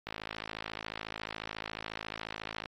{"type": "click train", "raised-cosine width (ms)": 0.3, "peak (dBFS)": -21, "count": 141, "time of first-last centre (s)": [0.07, 2.658], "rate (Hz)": 54.1, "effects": ["AAC 32 kbps"]}